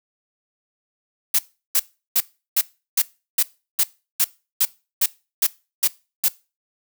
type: noise bursts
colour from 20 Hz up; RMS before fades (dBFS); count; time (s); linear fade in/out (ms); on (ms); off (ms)
blue; -17; 13; 1.34-6.284; 5; 48; 360
effects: noise-tail reverb RT60 0.3 s tail -21 dB re dry